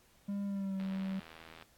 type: tone with pitch glide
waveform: triangle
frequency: 200.6 to 191.87 Hz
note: G3 to G3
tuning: +40 to -37 cents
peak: -32 dBFS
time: 0.28-1.2 s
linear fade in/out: 10 ms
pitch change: -77 cents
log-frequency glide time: 0.45-0.76 s
type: click train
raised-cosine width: 0.3 ms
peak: -34 dBFS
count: 68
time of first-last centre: 0.8-1.624 s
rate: 81.3 Hz
effects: pink hiss -66 dBFS RMS until 1.77 s + AAC 64 kbps